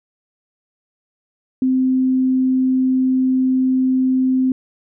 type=tone; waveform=sine; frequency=259.1 Hz; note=C4; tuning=17 cents flat; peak=-13 dBFS; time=1.62-4.52 s; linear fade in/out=2 ms; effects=none